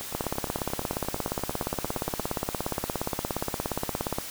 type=two click trains; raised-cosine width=1 ms; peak=-23 / -13 dBFS; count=20 / 70; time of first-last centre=0.01-2.201 / 0.15-4.185 s; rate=8.67 / 17.1 Hz; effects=white hiss -38 dBFS RMS until 4.3 s